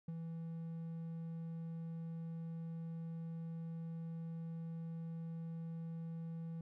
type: tone with ADSR envelope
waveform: triangle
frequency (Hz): 164.81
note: E3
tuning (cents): 0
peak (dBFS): -37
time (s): 0.08-6.61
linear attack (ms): 5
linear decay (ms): 30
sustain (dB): -3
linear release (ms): 3
effects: none